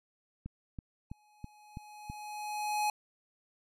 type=click train; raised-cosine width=5 ms; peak=-28 dBFS; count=6; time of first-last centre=0.46-2.099 s; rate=3.05 Hz
type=tone with exponential growth; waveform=square; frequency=841 Hz; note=G#5; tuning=22 cents sharp; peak=-28 dBFS; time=1.1-2.9 s; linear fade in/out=2 ms; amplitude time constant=390 ms
effects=resampled to 32000 Hz